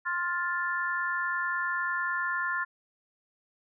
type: harmonic tone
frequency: 350.9 Hz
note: F4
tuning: 8 cents sharp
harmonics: 3 / 4 / 5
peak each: -33 / -32 / -31 dBFS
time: 0.05-2.65 s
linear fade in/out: 20 ms
effects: none